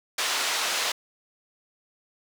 white band-pass noise, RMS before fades -27 dBFS, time 0.18-0.92 s, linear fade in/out 5 ms, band 530 to 5200 Hz, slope 12 dB/octave, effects none

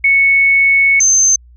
sine tone pair in turn, 2211 / 6254 Hz, C#7 / G8, -5 / -5 cents, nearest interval octave + tritone, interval 1800 cents, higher second, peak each -7 dBFS, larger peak neither, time 0.04-1 / 1-1.36 s, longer first, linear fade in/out 5 ms, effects added 60 Hz sine -39 dBFS peak until 1.56 s

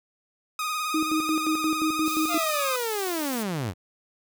sawtooth tone with vibrato, 1240 Hz, D#6, 6 cents flat, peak -23 dBFS, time 0.59-2.76 s, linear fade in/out 2 ms, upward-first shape sine, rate 19 Hz, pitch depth 40 cents each way
sine tone with tremolo, 314 Hz, D#4, 16 cents sharp, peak -22 dBFS, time 0.94-2.38 s, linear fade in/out 5 ms, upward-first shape square, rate 5.7 Hz, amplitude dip 70%
white high-pass noise, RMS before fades -36 dBFS, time 2.05-3.44 s, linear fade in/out 20 ms, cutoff 3700 Hz, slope 24 dB/octave
sawtooth linear sweep, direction down, 710 to 79.1 Hz, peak -23 dBFS, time 2.28-3.74 s, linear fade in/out 50 ms
effects none

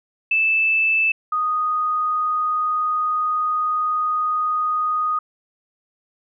sine tone pair in turn, 2634 / 1240.9 Hz, E7 / D#6, -2 / -5 cents, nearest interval octave + minor second, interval 1303 cents, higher first, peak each -15 / -18 dBFS, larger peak first, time 0.31-1.12 / 1.32-5.19 s, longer second, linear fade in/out 5 ms, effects none

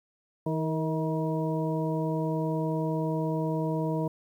harmonic tone with a mistuned harmonic, 159.4 Hz, D#3, 42 cents sharp, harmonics 1 / 2 / 3 / 4 / 6, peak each -29 / -32 / -34 / -35 / -37 dBFS, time 0.46-4.08 s, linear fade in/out 5 ms, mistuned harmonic 3, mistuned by -37 cents, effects 10-bit

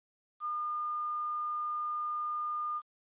sine tone with quantisation, 1213 Hz, D#6, 44 cents flat, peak -32 dBFS, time 0.4-2.82 s, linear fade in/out 50 ms, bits 10, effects resampled to 8000 Hz

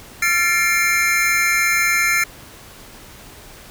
square tone cluster, 1367 / 1754 / 2128 / 2350 Hz, F6 / A6 / C7 / D7, -37 / -6 / +29 / +1 cents, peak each -23 / -23 / -19 / -22 dBFS, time 0.22-2.24 s, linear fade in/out 5 ms, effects pink hiss -41 dBFS RMS until 3.7 s

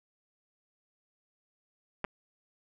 clicks, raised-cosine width 0.5 ms, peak -18 dBFS, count 2, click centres 2.043 / 2.048 s, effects none

